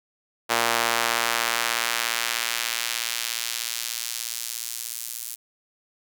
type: tone with high-pass filter sweep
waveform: sawtooth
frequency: 116.8 Hz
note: A#2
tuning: 4 cents sharp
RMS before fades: -27 dBFS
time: 0.49-5.36 s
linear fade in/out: 20 ms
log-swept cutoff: 760 to 8900 Hz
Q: 0.74
effects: none